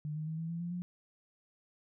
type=tone with pitch steps; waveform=sine; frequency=150.8 / 154.95 / 159.21 / 163.6 / 168.1 / 172.72 / 177.48 Hz; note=D3 / D#3 / D#3 / E3 / E3 / F3 / F3; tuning=+46 / -7 / +40 / -13 / +34 / -19 / +28 cents; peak=-35 dBFS; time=0.05-0.82 s; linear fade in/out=0 ms; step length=110 ms; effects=none